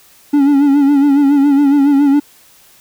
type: tone with vibrato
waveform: triangle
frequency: 282.5 Hz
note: C#4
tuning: 33 cents sharp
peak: -5 dBFS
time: 0.33-2.2 s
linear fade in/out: 10 ms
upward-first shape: sine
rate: 7.2 Hz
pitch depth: 62 cents each way
effects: white hiss -46 dBFS RMS until 2.8 s